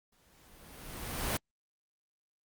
pink noise with exponential growth, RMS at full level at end -30 dBFS, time 0.12-1.37 s, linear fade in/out 5 ms, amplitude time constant 270 ms, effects Opus 48 kbps

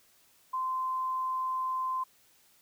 sine tone, 1036 Hz, C6, 17 cents flat, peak -29 dBFS, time 0.53-2.04 s, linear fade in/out 10 ms, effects white hiss -64 dBFS RMS until 2.61 s

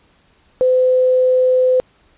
sine tone with quantisation, 510 Hz, C5, 44 cents flat, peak -10 dBFS, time 0.61-1.8 s, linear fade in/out 0 ms, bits 6, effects pink hiss -55 dBFS RMS until 2.17 s + resampled to 8000 Hz

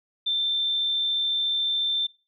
sine tone, 3563 Hz, A7, 21 cents sharp, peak -22 dBFS, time 0.26-2.07 s, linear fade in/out 10 ms, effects noise-tail reverb RT60 0.3 s tail -21 dB re dry

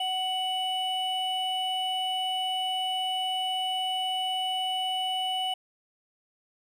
triangle tone pair together, 747.3 / 2960 Hz, F#5 / F#7, +17 / 0 cents, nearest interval 2 octaves, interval 2383 cents, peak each -28 dBFS, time 0-5.54 s, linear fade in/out 5 ms, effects none

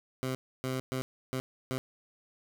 15% pulse tone bursts at uneven times, 130.1 Hz, C3, 9 cents flat, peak -25 dBFS, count 5, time 0.23-0.35 / 0.64-0.8 / 0.92-1.02 / 1.33-1.4 / 1.71-1.78 s, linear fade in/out 0 ms, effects none

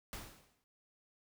pink noise with exponential decay, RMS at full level -43 dBFS, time 0.13-0.64 s, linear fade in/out 0 ms, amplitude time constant 110 ms, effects none

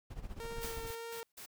brown noise with tremolo, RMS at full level -42 dBFS, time 0.1-0.91 s, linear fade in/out 5 ms, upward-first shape sine, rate 15 Hz, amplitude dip 75%
sawtooth tone with vibrato, 459.3 Hz, A#4, 26 cents flat, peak -38 dBFS, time 0.4-1.23 s, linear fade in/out 0 ms, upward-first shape sine, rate 1.8 Hz, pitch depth 13 cents each way
white noise bursts, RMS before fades -49 dBFS, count 4, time 0.61-1.462 s, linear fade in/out 10 ms, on 93 ms, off 160 ms
white noise with exponential decay, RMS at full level -43 dBFS, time 0.63-1.32 s, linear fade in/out 1 ms, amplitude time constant 150 ms
effects none

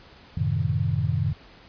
sine chord, F# diminished seventh, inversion none, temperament equal with one note detuned, 92.23 / 110 / 130.81 / 155.56 Hz, F#2 / A2 / C3 / Eb3, -5 / 0 / 0 / 0 cents, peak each -27 dBFS, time 0.37-1.33 s, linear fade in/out 5 ms, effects pink hiss -50 dBFS RMS until 1.68 s + resampled to 11025 Hz

